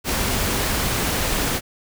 pink noise, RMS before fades -22 dBFS, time 0.04-1.61 s, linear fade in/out 50 ms, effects none

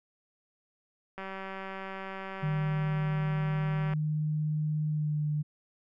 click train, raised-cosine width 0.5 ms, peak -25 dBFS, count 530, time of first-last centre 1.18-3.935 s, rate 192 Hz
sine tone with pitch glide, 152.8 to 150.17 Hz, D#3 to D3, -31 to +39 cents, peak -27 dBFS, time 2.42-5.43 s, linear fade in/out 20 ms, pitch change -30 cents, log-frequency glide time 4.89-5.14 s
effects none

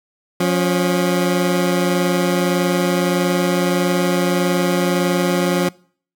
20% pulse tone pair together, 177.59 / 277.2 Hz, F3 / C#4, +29 / 0 cents, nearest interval minor sixth, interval 771 cents, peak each -11 / -17 dBFS, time 0.4-5.69 s, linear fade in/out 5 ms, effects noise-tail reverb RT60 0.5 s tail -24 dB re dry

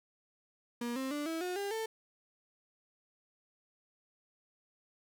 35% pulse tone with pitch steps, 238.4 / 264.5 / 293.5 / 325.7 / 361.3 / 400.9 / 444.9 Hz, A#3 / C4 / D4 / E4 / F#4 / G4 / A4, +39 / +19 / -1 / -21 / -41 / +39 / +19 cents, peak -33 dBFS, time 0.81-1.86 s, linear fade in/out 5 ms, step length 150 ms, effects none

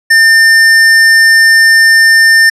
sine tone with hard clipping, 1800 Hz, A6, 39 cents sharp, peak -4 dBFS, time 0.1-2.5 s, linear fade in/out 10 ms, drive 15 dB, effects low-pass 11000 Hz 12 dB/octave

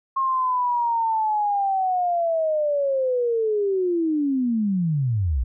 sine linear sweep, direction down, 1078 to 54.5 Hz, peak -19 dBFS, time 0.16-5.44 s, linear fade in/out 10 ms, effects none

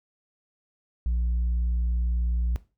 sine tone, 59.2 Hz, A#1, 27 cents sharp, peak -20 dBFS, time 1.06-2.56 s, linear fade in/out 0 ms, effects noise-tail reverb RT60 0.3 s tail -19 dB re dry + tanh soft clip ceiling -21 dBFS

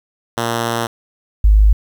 5% pulse / sine tone pair in turn, 116.54 / 51.91 Hz, A#2 / G#1, 0 / 0 cents, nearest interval octave + major second, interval 1400 cents, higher first, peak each -6 dBFS, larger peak neither, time 0.37-0.87 / 1.44-1.73 s, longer first, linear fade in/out 5 ms, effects 8-bit

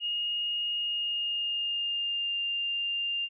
sine tone with pitch glide, 2857 to 2798 Hz, F7 to F7, +39 to +3 cents, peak -28 dBFS, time 0-3.29 s, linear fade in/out 50 ms, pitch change -36 cents, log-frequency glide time 0.75-2.4 s, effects none

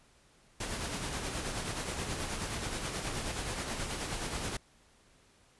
pink noise with tremolo, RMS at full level -35 dBFS, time 0.6-4.57 s, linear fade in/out 5 ms, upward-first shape sine, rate 9.4 Hz, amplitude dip 40%, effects pink hiss -64 dBFS RMS until 5.59 s + resampled to 24000 Hz

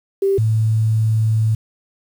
sine tone pair in turn, 392 / 110.2 Hz, G4 / A2, 0 / +3 cents, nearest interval octave + minor seventh, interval 2197 cents, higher first, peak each -13 dBFS, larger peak neither, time 0.22-0.38 / 0.38-1.55 s, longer second, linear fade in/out 5 ms, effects 7-bit

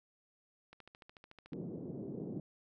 click train, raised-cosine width 0.3 ms, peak -38 dBFS, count 12, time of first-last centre 0.73-1.533 s, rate 13.7 Hz
pink band-pass noise, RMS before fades -43 dBFS, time 1.52-2.4 s, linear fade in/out 2 ms, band 150 to 420 Hz, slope 24 dB/octave
effects none

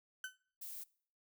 35% pulse tone with exponential decay, 1518 Hz, F#6, 44 cents sharp, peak -36 dBFS, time 0.24-0.37 s, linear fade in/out 2 ms, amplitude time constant 27 ms
violet noise, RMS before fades -47 dBFS, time 0.61-0.84 s, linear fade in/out 10 ms
effects noise-tail reverb RT60 0.5 s tail -22 dB re dry

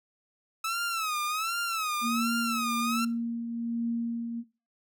sawtooth tone with vibrato, 1296 Hz, E6, 30 cents flat, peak -25 dBFS, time 0.64-3.05 s, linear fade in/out 5 ms, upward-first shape sine, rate 1.3 Hz, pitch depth 130 cents each way
sine tone with tremolo, 233.1 Hz, A#3, in tune, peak -26 dBFS, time 2.01-4.44 s, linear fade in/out 50 ms, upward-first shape triangle, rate 1.2 Hz, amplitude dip 50%
effects noise-tail reverb RT60 0.3 s tail -18 dB re dry

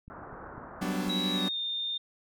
click train, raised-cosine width 5 ms, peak -35 dBFS, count 5, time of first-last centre 0.08-1.08 s, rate 4 Hz
white low-pass noise, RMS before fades -45 dBFS, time 0.1-1.1 s, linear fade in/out 0 ms, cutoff 1500 Hz, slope 48 dB/octave
40% pulse chord, G major seventh, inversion third, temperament equal, 185 / 196 / 246.9 / 293.7 Hz, F#3 / G3 / B3 / D4, 0 / 0 / 0 / 0 cents, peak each -32 / -35 / -36 / -35 dBFS, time 0.81-1.49 s, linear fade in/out 10 ms
sine tone with pitch glide, 3867 to 3629 Hz, B7 to A#7, -37 to -47 cents, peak -30 dBFS, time 1.09-1.98 s, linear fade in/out 10 ms, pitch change -110 cents, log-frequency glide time 1.31-1.57 s
effects none

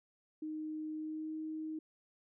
sine tone with pitch glide, 310 to 313.6 Hz, D#4 to D#4, -6 to +14 cents, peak -38 dBFS, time 0.42-1.79 s, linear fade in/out 5 ms, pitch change +20 cents, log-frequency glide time 0.94-1.34 s, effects none

